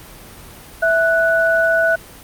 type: tone pair together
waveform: sine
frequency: 658.4 / 1480 Hz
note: E5 / F#6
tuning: -2 / 0 cents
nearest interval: octave + major second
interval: 1402 cents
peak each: -15 dBFS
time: 0.82-1.96 s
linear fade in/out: 10 ms
effects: pink hiss -39 dBFS RMS until 2.23 s + Opus 32 kbps